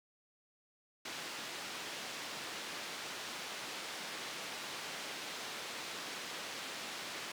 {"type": "band-pass noise", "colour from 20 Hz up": "white", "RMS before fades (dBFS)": -44, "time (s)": [1.05, 7.32], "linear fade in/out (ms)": 5, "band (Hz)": [190, 4300], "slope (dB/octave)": 12, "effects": []}